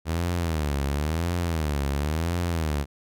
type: tone with vibrato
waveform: sawtooth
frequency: 78 Hz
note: D#2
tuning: 5 cents sharp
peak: -20 dBFS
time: 0.05-2.86 s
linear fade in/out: 50 ms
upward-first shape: sine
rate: 0.96 Hz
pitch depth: 200 cents each way
effects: none